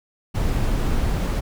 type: noise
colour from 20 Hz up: brown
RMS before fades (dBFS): -21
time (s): 0.34-1.41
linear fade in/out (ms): 20
effects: none